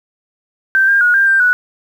sine tone with pitch steps, 1560 / 1602 / 1449 / 1591 / 1575 / 1474 Hz, G6 / G6 / F#6 / G6 / G6 / F#6, -9 / +37 / -37 / +25 / +8 / -7 cents, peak -8 dBFS, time 0.75-1.53 s, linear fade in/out 0 ms, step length 130 ms, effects 7-bit

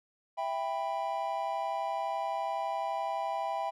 triangle chord, E minor, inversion none, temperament just, 659.3 / 791.1 / 988.9 Hz, E5 / G5 / B5, 0 / +16 / +2 cents, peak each -34 / -32 / -35 dBFS, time 0.37-3.71 s, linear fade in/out 20 ms, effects none

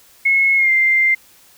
sine tone with pitch glide, 2178 to 2093 Hz, C#7 to C7, -31 to 0 cents, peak -11 dBFS, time 0.25-1.15 s, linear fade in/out 10 ms, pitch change -69 cents, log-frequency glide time 0.56-0.71 s, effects white hiss -49 dBFS RMS until 1.57 s

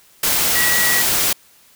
sine tone in noise, 1931 Hz, B6, 39 cents flat, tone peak -18 dBFS, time 0.55-1.02 s, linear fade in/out 5 ms, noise white, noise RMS -17 dBFS, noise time 0.23-1.33 s, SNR -4 dB, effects white hiss -51 dBFS RMS until 1.75 s

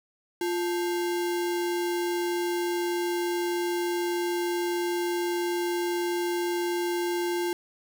sine tone with sample-and-hold, 349.2 Hz, F4, in tune, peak -25 dBFS, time 0.41-7.53 s, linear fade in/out 2 ms, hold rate 1225 Hz, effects none

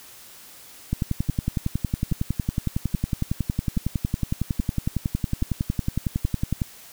two click trains, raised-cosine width 5 ms, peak -14 / -10 dBFS, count 7 / 63, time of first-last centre 1.29-6.249 / 0.93-6.618 s, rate 1.21 / 10.9 Hz, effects white hiss -46 dBFS RMS until 6.92 s

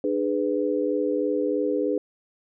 sine chord, G# diminished, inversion second, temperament just, 299 / 415.3 / 498.4 Hz, D4 / G#4 / B4, +31 / 0 / +16 cents, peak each -26 dBFS, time 0.04-1.98 s, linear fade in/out 2 ms, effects none

